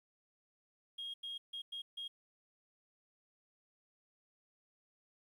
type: tone bursts at uneven times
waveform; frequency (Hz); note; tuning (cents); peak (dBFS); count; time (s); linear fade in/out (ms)
triangle; 3259; G#7; -33; -38; 5; 0.98-1.14 / 1.23-1.38 / 1.53-1.62 / 1.72-1.82 / 1.97-2.08; 10
effects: tanh soft clip ceiling -38 dBFS + 12-bit